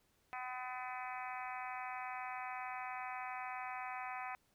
harmonic tone, 252.6 Hz, B3, 39 cents sharp, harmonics 3 / 4 / 5 / 6 / 7 / 8 / 9 / 10, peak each -45 / -48 / -49 / -54 / -53 / -52 / -53 / -52 dBFS, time 0.33-4.35 s, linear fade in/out 0 ms, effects pink hiss -75 dBFS RMS until 4.54 s

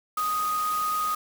sine tone in noise, 1245 Hz, D#6, 1 cent sharp, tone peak -24 dBFS, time 0.17-1.15 s, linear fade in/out 5 ms, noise white, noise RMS -37 dBFS, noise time 0.17-1.15 s, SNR +10 dB, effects none

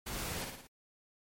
pink noise with echo, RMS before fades -40 dBFS, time 0.06-0.45 s, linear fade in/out 10 ms, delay 56 ms, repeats 4, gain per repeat -4 dB, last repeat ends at 0.674 s, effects MP3 64 kbps

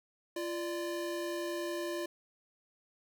square tone pair together, 344.3 / 590.8 Hz, F4 / D5, -25 / +10 cents, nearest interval major sixth, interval 935 cents, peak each -37 / -40 dBFS, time 0.36-2.06 s, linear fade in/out 5 ms, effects none

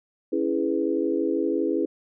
sine chord, C# minor seventh, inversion none, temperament equal, 277.2 / 329.6 / 415.3 / 493.9 Hz, C#4 / E4 / G#4 / B4, 0 / 0 / 0 / 0 cents, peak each -28 / -25 / -27 / -30 dBFS, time 0.32-1.86 s, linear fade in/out 10 ms, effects none

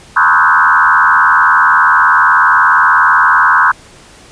sine tone with frequency modulation, 1278 Hz, D#6, 46 cents sharp, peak -5 dBFS, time 0.16-3.72 s, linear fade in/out 10 ms, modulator 80.2 Hz, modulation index 4, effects pink hiss -39 dBFS RMS until 4.31 s + resampled to 22050 Hz

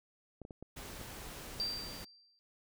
clicks, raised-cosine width 2 ms, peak -33 dBFS, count 6, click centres 0.417 / 0.451 / 0.508 / 0.626 / 1.014 / 1.599 s
pink noise, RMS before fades -47 dBFS, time 0.76-2.05 s, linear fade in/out 10 ms
sine tone with exponential decay, 4699 Hz, D8, in tune, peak -31 dBFS, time 1.6-2.39 s, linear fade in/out 0 ms, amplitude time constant 170 ms
effects none

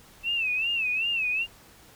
sine tone with vibrato, 2637 Hz, E7, in tune, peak -24 dBFS, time 0.23-1.47 s, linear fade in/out 50 ms, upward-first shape sine, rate 2.6 Hz, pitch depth 120 cents each way, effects pink hiss -53 dBFS RMS until 1.95 s

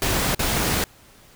pink noise with dropouts, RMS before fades -22 dBFS, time 0.02-0.84 s, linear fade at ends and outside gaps 1 ms, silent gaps 0.348-0.393 s, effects pink hiss -51 dBFS RMS until 1.35 s

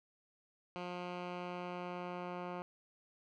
10% pulse tone with low-pass filter sweep, 178.1 Hz, F3, 34 cents sharp, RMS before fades -43 dBFS, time 0.76-2.62 s, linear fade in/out 0 ms, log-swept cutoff 3100 to 1800 Hz, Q 1.1, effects none

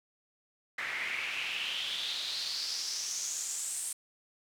pink noise with band-pass filter sweep, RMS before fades -36 dBFS, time 0.78-3.93 s, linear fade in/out 5 ms, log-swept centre 1900 to 8900 Hz, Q 5, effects none

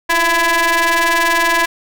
sawtooth ring-modulated tone, 332.4 Hz, E4, 15 cents sharp, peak -5 dBFS, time 0.09-1.66 s, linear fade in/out 10 ms, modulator 1340 Hz, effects none

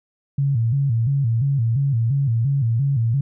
sine tone with vibrato, 126.4 Hz, B2, 41 cents sharp, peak -16 dBFS, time 0.38-3.21 s, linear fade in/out 5 ms, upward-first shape square, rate 2.9 Hz, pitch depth 170 cents each way, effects none

